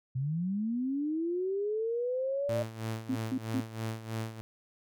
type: linear sweep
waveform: sine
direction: up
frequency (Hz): 123.7 to 601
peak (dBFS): -29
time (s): 0.15-2.63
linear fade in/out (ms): 10
type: tone with tremolo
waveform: sawtooth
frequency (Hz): 111.7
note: A2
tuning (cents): +27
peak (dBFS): -28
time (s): 2.49-4.41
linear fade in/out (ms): 0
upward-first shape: sine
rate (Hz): 3.1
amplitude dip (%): 75
type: tone bursts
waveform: sine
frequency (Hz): 259.5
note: C4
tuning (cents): -14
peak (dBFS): -28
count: 3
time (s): 3.09-3.605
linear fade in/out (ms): 5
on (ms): 65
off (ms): 160
effects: none